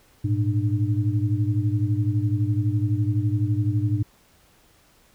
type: tone cluster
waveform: sine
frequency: 104.5 / 116.4 / 299.9 Hz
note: G#2 / A#2 / D4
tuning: +11 / -2 / +36 cents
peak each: -22 / -24 / -28 dBFS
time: 0.24-4.03 s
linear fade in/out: 10 ms
effects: pink hiss -58 dBFS RMS until 5.14 s